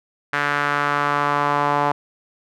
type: tone with band-pass filter sweep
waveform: sawtooth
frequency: 144.9 Hz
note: D3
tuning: 23 cents flat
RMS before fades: -20 dBFS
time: 0.33-1.92 s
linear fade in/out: 5 ms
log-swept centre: 1600 to 910 Hz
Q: 2.5
effects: none